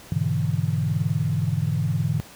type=tone cluster; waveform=sine; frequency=102.1 / 123.2 / 144.5 / 163.6 Hz; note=G#2 / B2 / D3 / E3; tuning=-29 / -4 / -28 / -13 cents; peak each=-26 / -27 / -25 / -26 dBFS; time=0.12-2.2 s; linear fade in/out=0 ms; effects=pink hiss -45 dBFS RMS until 2.35 s + high-pass 60 Hz 12 dB/octave